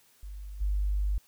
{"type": "tone with level steps", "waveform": "sine", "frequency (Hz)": 50, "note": "G1", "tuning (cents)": 35, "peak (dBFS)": [-38, -25], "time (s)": [0.23, 1.18], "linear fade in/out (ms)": 0, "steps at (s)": 0.6, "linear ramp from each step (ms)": 20, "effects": ["white hiss -63 dBFS RMS until 1.27 s"]}